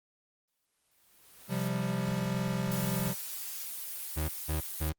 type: noise with exponential growth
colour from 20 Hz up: white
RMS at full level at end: -44 dBFS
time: 0.48-1.68 s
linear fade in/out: 2 ms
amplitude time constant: 260 ms
type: chord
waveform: square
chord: C suspended fourth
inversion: none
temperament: equal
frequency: 130.81 / 174.61 / 196 Hz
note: C3 / F3 / G3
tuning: 0 / 0 / 0 cents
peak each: -35 dBFS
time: 1.48-3.15 s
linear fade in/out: 50 ms
type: noise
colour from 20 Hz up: blue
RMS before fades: -39 dBFS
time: 2.71-4.9 s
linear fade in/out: 10 ms
type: tone bursts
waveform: 35% pulse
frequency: 77.78 Hz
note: D#2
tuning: in tune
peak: -27 dBFS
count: 3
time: 4.16-4.93 s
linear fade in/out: 20 ms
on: 130 ms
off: 190 ms
effects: Opus 24 kbps